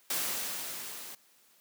white noise with level ramp, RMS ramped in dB -31 to -45 dBFS, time 0.1-1.15 s, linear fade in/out 5 ms, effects white hiss -64 dBFS RMS until 1.6 s + high-pass 150 Hz 12 dB/octave

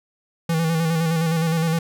square tone with vibrato, 163.5 Hz, E3, 14 cents flat, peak -19 dBFS, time 0.49-1.79 s, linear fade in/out 5 ms, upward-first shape square, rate 9.7 Hz, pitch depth 37 cents each way, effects none

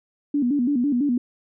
sine tone with vibrato, 264.9 Hz, C4, 22 cents sharp, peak -18 dBFS, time 0.34-1.18 s, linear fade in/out 5 ms, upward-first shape square, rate 6 Hz, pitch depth 150 cents each way, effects none

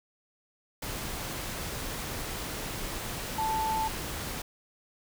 sine tone in noise, 880 Hz, A5, in tune, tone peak -27 dBFS, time 3.38-3.88 s, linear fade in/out 5 ms, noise pink, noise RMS -36 dBFS, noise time 0.82-4.42 s, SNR +6 dB, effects none

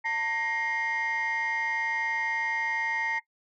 sine tone cluster, 902 / 1879 / 2120 Hz, A5 / A#6 / C7, +43 / +13 / +22 cents, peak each -30 dBFS, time 0.04-3.2 s, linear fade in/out 20 ms, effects noise-tail reverb RT60 0.1 s tail -18 dB re dry + tanh soft clip ceiling -21 dBFS

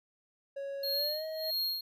triangle tone with pitch glide, 554.4 to 633.2 Hz, C#5 to D#5, 0 to +30 cents, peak -34 dBFS, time 0.56-1.51 s, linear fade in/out 10 ms, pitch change +230 cents, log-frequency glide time 0.92-1.24 s
square tone with tremolo, 4258 Hz, C8, 30 cents sharp, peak -30 dBFS, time 0.83-1.81 s, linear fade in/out 5 ms, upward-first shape sine, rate 1.6 Hz, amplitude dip 90%
effects none

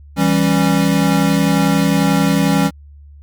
square chord, C# diminished, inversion first, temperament equal with one note detuned, 164.81 / 196 / 274 Hz, E3 / G3 / C#4, 0 / 0 / -20 cents, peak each -17 dBFS, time 0.16-2.71 s, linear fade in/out 50 ms, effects added 72 Hz sine -37 dBFS peak until 3.22 s

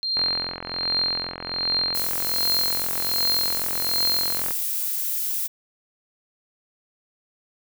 sine tone with tremolo, 4186 Hz, C8, in tune, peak -19 dBFS, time 0.03-4.42 s, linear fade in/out 0 ms, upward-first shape triangle, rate 1.3 Hz, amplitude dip 100%
click train, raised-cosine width 0.5 ms, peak -16 dBFS, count 191, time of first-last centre 0.17-4.508 s, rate 43.8 Hz
violet noise, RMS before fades -26 dBFS, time 1.94-5.48 s, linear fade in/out 20 ms
effects none

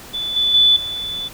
sine tone with level steps, 3479 Hz, A7, 20 cents flat, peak -21 / -14 / -9 / -23 dBFS, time 0.13-1.29 s, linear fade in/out 20 ms, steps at 0.36 / 0.54 / 0.76 s, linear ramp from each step 5 ms, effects pink hiss -38 dBFS RMS until 1.33 s

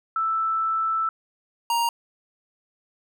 sine / square tone pair in turn, 1321 / 935.8 Hz, E6 / A#5, +3 / +6 cents, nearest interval tritone, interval 597 cents, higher first, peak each -21 dBFS, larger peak neither, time 0.16-1.09 / 1.7-1.89 s, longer first, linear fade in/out 2 ms, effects none

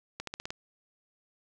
accelerating click train, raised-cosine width 0.2 ms, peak -19 dBFS, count 6, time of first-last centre 0.2-0.505 s, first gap 73 ms, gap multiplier 0.91, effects none

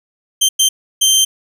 20% pulse tone bursts at uneven times, 3136 Hz, G7, in tune, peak -4 dBFS, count 3, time 0.41-0.49 / 0.59-0.69 / 1.01-1.25 s, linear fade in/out 10 ms, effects none

